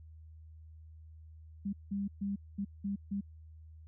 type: tone bursts at uneven times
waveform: sine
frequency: 199.5 Hz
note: G3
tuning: 31 cents sharp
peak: -32 dBFS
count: 6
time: 1.65-1.73 / 1.91-2.08 / 2.21-2.36 / 2.58-2.65 / 2.84-2.96 / 3.11-3.21 s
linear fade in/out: 10 ms
effects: added 79 Hz sine -50 dBFS peak until 3.87 s